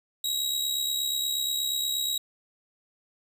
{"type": "tone with amplitude modulation", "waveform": "sawtooth", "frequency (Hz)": 3836, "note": "A#7", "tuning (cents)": 49, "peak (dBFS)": -21, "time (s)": [0.24, 2.18], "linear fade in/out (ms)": 5, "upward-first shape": "sine", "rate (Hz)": 68.4, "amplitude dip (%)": 50, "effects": []}